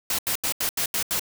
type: noise bursts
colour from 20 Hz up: white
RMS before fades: -25 dBFS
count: 7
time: 0.1-1.195 s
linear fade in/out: 2 ms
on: 87 ms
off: 81 ms
effects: none